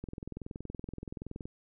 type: click train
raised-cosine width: 3 ms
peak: -27 dBFS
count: 31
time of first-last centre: 0.04-1.455 s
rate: 21.2 Hz
effects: none